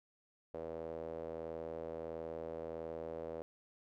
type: tone with band-pass filter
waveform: sawtooth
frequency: 81.5 Hz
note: E2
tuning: 19 cents flat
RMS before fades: -44 dBFS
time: 0.54-3.42 s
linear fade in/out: 0 ms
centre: 520 Hz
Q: 4.3
effects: none